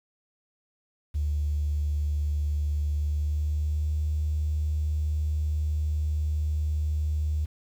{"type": "tone with pitch glide", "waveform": "triangle", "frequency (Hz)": [74, 76.17], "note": ["D2", "D#2"], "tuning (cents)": [14, -36], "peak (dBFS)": -20, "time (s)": [1.14, 7.46], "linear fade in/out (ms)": 20, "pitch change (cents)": 50, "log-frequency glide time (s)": [2.94, 3.93], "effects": ["tanh soft clip ceiling -22 dBFS", "9-bit"]}